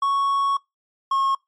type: tone pair in turn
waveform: triangle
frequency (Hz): 1109 / 1085.5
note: C#6 / C#6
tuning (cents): 0 / -37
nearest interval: unison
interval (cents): 37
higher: first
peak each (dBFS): -16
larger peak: neither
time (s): 0.02-0.57 / 1.11-1.35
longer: first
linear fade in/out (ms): 5
effects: noise-tail reverb RT60 0.2 s tail -25 dB re dry + MP3 48 kbps